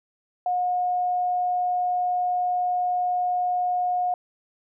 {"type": "tone", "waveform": "sine", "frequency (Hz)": 721, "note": "F#5", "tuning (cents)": -45, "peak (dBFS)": -21, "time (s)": [0.46, 4.14], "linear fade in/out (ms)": 2, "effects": []}